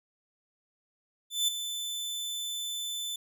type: tone with ADSR envelope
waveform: sawtooth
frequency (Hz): 3520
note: A7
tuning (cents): 0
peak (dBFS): -20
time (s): 1.3-3.16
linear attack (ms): 180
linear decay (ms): 8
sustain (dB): -10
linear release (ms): 4
effects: none